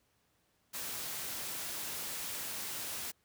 white noise, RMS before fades -40 dBFS, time 0.73-3.12 s, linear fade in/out 20 ms, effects pink hiss -74 dBFS RMS until 3.24 s + high-pass 60 Hz 12 dB/octave

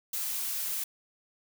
blue noise, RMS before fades -33 dBFS, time 0.13-0.84 s, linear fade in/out 5 ms, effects none

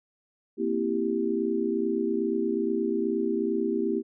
sine chord, C dominant seventh, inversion third, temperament equal, 233.1 / 261.6 / 329.6 / 392 Hz, Bb3 / C4 / E4 / G4, 0 / 0 / 0 / 0 cents, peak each -30 / -33 / -29 / -28 dBFS, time 0.57-4.03 s, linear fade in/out 50 ms, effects none

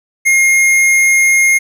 square tone, 2137 Hz, C7, 36 cents sharp, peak -8 dBFS, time 0.25-1.59 s, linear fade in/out 20 ms, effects resampled to 32000 Hz + 8-bit

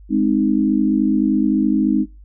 sine chord, Ab major, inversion none, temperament equal, 207.7 / 261.6 / 311.1 Hz, Ab3 / C4 / Eb4, 0 / 0 / 0 cents, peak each -18 dBFS, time 0.09-2.06 s, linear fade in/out 50 ms, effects noise-tail reverb RT60 0.3 s tail -26 dB re dry + added 50 Hz sine -39 dBFS peak until 2.24 s

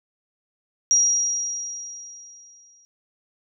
sine tone with exponential decay, 5710 Hz, F8, 37 cents sharp, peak -13 dBFS, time 0.91-2.85 s, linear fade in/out 0 ms, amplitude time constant 420 ms, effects none

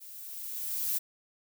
violet noise with level ramp, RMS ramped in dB -48 to -29 dBFS, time 0-0.99 s, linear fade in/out 20 ms, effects none

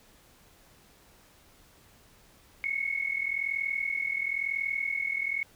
sine tone pair together, 2176 / 2217 Hz, C#7 / C#7, -33 / 0 cents, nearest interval unison, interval 33 cents, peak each -31 / -31 dBFS, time 2.64-5.43 s, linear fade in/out 0 ms, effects pink hiss -59 dBFS RMS until 5.55 s

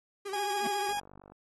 45% pulse tone with vibrato, 392.6 Hz, G4, 3 cents sharp, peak -36 dBFS, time 0.25-0.93 s, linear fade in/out 10 ms, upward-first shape triangle, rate 14 Hz, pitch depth 81 cents each way
40% pulse tone, 822 Hz, G#5, 18 cents flat, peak -30 dBFS, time 0.33-1 s, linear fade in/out 5 ms
square tone with exponential growth, 227.4 Hz, A#3, 43 cents flat, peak -31 dBFS, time 0.59-0.67 s, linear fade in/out 0 ms, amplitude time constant 17 ms
click train, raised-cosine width 1 ms, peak -37 dBFS, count 22, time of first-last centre 0.89-1.32 s, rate 48.8 Hz
effects AAC 32 kbps

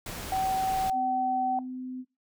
pink noise, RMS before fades -38 dBFS, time 0.06-0.9 s, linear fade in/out 2 ms
sine tone, 762 Hz, G5, 49 cents flat, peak -25 dBFS, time 0.32-1.59 s, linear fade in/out 2 ms
sine tone with pitch glide, 256.9 to 255.3 Hz, C4 to C4, -32 to -42 cents, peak -34 dBFS, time 0.92-2.05 s, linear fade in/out 50 ms, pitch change -10 cents, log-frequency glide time 1.06-1.6 s
effects noise-tail reverb RT60 0.3 s tail -22 dB re dry

